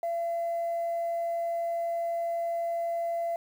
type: tone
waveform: sine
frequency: 678 Hz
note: E5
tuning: 49 cents sharp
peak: -26 dBFS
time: 0.03-3.36 s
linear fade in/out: 2 ms
effects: tanh soft clip ceiling -25 dBFS + 9-bit